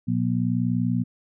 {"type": "harmonic tone", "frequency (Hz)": 60.2, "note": "B1", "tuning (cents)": -44, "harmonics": [2, 3, 4], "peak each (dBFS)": [-25, -25, -25], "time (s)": [0.07, 1.04], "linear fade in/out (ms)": 20, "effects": []}